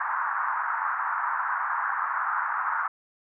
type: band-pass noise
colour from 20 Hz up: pink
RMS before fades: -28 dBFS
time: 0-2.88 s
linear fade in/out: 5 ms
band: 920 to 1600 Hz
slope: 48 dB/octave
effects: none